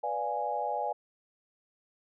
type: chord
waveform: sine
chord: B diminished seventh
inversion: none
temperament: equal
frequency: 493.9 / 587.3 / 698.5 / 830.6 Hz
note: B4 / D5 / F5 / Ab5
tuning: 0 / 0 / 0 / 0 cents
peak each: -38 / -36 / -36 / -32 dBFS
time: 0.03-0.93 s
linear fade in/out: 10 ms
effects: none